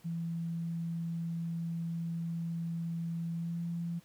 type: tone with pitch glide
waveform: sine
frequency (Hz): 167.2 to 169.83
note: E3 to F3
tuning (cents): +25 to -48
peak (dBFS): -33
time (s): 0.04-4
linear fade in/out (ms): 20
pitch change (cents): +27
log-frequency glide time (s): 3.36-3.59
effects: pink hiss -63 dBFS RMS until 4.04 s + high-pass 80 Hz 12 dB/octave